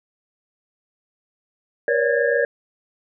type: tone cluster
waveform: sine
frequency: 475.8 / 549 / 576 / 1644 / 1779 Hz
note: A#4 / C#5 / D5 / G#6 / A6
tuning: +35 / -17 / -34 / -18 / +19 cents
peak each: -20 / -25 / -22 / -23 / -29 dBFS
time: 1.88-2.45 s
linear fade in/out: 2 ms
effects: none